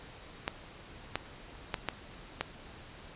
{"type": "clicks", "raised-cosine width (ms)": 0.3, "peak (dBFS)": -14, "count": 5, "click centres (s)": [0.479, 1.156, 1.742, 1.887, 2.41], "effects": ["pink hiss -50 dBFS RMS until 3.15 s", "resampled to 8000 Hz"]}